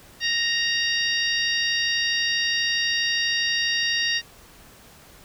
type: harmonic tone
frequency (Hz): 932.3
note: A#5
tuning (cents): 0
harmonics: 2 / 3 / 4 / 5 / 6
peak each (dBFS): -25 / -27 / -28 / -29 / -30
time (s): 0.2-4.22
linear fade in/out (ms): 50
effects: pink hiss -49 dBFS RMS until 5.24 s